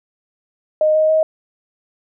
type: tone with pitch steps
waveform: sine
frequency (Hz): 618 / 624.5 / 631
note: D#5 / D#5 / D#5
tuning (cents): -12 / +6 / +24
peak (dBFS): -11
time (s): 0.81-1.23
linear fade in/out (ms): 2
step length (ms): 140
effects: none

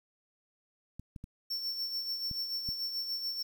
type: clicks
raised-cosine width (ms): 5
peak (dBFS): -30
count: 5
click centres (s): 0.996 / 1.162 / 1.241 / 2.313 / 2.689
type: tone with tremolo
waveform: square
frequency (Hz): 5430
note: F8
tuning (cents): -50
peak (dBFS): -32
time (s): 1.5-3.43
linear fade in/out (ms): 10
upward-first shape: sine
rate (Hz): 6.9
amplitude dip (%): 50
effects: 10-bit

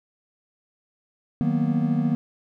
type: chord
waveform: triangle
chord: B major seventh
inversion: first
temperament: equal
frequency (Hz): 155.56 / 185 / 233.1 / 246.9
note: D#3 / F#3 / A#3 / B3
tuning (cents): 0 / 0 / 0 / 0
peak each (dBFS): -23 / -27 / -22 / -24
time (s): 1.41-2.15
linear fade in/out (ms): 0
effects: none

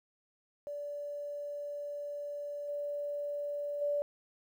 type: tone with level steps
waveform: sine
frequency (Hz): 580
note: D5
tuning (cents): -22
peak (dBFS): -37 / -34 / -29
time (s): 0.67-4.02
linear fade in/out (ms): 0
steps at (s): 2.68 / 3.81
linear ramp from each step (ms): 10
effects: 11-bit

